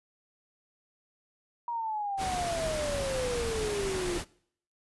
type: exponential sweep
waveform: sine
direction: down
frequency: 957 to 343 Hz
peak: -30 dBFS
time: 1.68-4.18 s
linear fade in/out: 2 ms
type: noise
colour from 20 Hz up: pink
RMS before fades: -35 dBFS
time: 2.17-4.25 s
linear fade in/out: 50 ms
effects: noise-tail reverb RT60 0.6 s tail -22 dB re dry + resampled to 24000 Hz